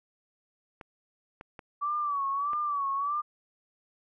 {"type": "clicks", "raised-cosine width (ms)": 0.5, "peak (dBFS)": -28, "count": 4, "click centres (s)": [0.812, 1.411, 1.592, 2.533]}
{"type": "tone with vibrato", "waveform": "sine", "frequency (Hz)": 1147, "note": "D6", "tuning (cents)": -41, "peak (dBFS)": -27, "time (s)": [1.81, 3.22], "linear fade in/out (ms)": 20, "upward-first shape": "sine", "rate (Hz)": 1.6, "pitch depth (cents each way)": 81}
{"effects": []}